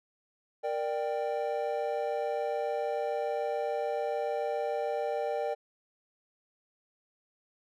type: chord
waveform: triangle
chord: G minor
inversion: first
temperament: equal with one note detuned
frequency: 466.2 / 593.1 / 784 Hz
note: Bb4 / D5 / G5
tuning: 0 / +17 / 0 cents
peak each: -32 / -31 / -33 dBFS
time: 0.63-5.55 s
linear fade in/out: 20 ms
effects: none